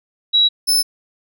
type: tone pair in turn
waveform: sine / sawtooth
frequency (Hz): 3883 / 5262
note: B7 / E8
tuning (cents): -30 / -4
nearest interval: perfect fourth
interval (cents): 526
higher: second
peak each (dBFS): -10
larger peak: neither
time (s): 0.33-0.49 / 0.67-0.83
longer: neither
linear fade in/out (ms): 20
effects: none